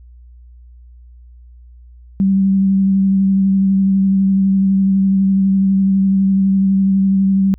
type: tone with vibrato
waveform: sine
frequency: 193.7 Hz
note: G3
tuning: 20 cents flat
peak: -10 dBFS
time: 2.2-7.54 s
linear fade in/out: 0 ms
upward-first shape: sine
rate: 12 Hz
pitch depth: 16 cents each way
effects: added 60 Hz sine -38 dBFS peak until 7.58 s